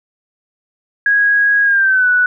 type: tone with pitch glide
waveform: sine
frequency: 1651 to 1479.4 Hz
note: G#6 to F#6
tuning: -11 to -1 cents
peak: -9 dBFS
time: 1.06-2.26 s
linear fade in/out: 2 ms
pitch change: -190 cents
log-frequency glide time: 1.63-2.09 s
effects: none